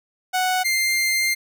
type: tone pair in turn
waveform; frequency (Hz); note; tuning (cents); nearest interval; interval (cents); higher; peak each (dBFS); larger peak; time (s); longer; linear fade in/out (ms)
sawtooth; 740 / 2099; F#5 / C7; 0 / +5; octave + tritone; 1805; second; -15; neither; 0.33-0.64 / 0.64-1.35; second; 20
effects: none